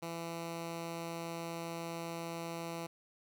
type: tone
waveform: 10% pulse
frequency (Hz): 167.4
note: E3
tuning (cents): +27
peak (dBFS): -31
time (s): 0.02-2.87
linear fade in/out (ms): 10
effects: none